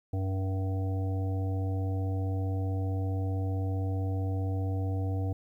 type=harmonic tone; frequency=95.4 Hz; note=G2; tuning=47 cents flat; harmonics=1 / 3 / 5 / 7 / 8; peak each=-28 / -38 / -42 / -45 / -46 dBFS; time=0.13-5.33 s; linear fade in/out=5 ms; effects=11-bit